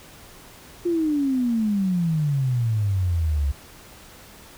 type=exponential sweep; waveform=sine; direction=down; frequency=353.5 to 67.8 Hz; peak=-19 dBFS; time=0.85-3.52 s; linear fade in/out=10 ms; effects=pink hiss -46 dBFS RMS until 4.57 s